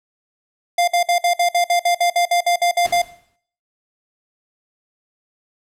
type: tone bursts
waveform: square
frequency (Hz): 698.5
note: F5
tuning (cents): 0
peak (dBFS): -14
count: 15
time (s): 0.78-3.019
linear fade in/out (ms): 5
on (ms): 97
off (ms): 56
type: noise with exponential decay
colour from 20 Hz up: pink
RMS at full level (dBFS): -33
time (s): 2.85-3.36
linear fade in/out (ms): 1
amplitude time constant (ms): 110
effects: noise-tail reverb RT60 0.6 s tail -19 dB re dry + low-pass 12000 Hz 12 dB/octave